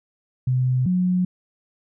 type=tone pair in turn; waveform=sine; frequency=127.6 / 181.71 Hz; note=C3 / F#3; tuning=-43 / -31 cents; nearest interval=tritone; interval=612 cents; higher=second; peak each=-17 dBFS; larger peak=neither; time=0.47-0.86 / 0.86-1.25 s; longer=neither; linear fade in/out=5 ms; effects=none